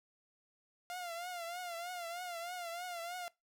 sawtooth tone with vibrato, 698.5 Hz, F5, in tune, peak -37 dBFS, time 0.9-3.28 s, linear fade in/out 0 ms, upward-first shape triangle, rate 3.2 Hz, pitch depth 89 cents each way, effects noise-tail reverb RT60 0.2 s tail -21 dB re dry

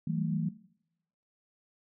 sine tone cluster, 162.4 / 189.7 / 197.1 / 223.2 Hz, E3 / F#3 / G3 / A3, -26 / +43 / +10 / +25 cents, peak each -31 / -36 / -40 / -35 dBFS, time 0.07-0.49 s, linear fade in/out 5 ms, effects noise-tail reverb RT60 0.8 s tail -19 dB re dry

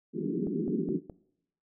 pink band-pass noise, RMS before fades -31 dBFS, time 0.13-1.01 s, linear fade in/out 50 ms, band 160 to 420 Hz, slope 96 dB/octave
click train, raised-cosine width 2 ms, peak -28 dBFS, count 4, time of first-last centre 0.47-1.098 s, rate 4.78 Hz
effects noise-tail reverb RT60 0.8 s tail -22 dB re dry

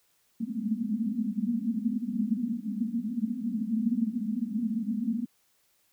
pink band-pass noise, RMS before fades -30 dBFS, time 0.4-5.26 s, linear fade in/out 10 ms, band 210 to 240 Hz, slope 96 dB/octave, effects white hiss -69 dBFS RMS until 5.92 s

